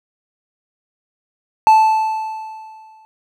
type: tone with exponential decay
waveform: triangle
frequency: 876 Hz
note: A5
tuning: 8 cents flat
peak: -3 dBFS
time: 1.67-3.05 s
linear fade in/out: 0 ms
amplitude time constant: 300 ms
effects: none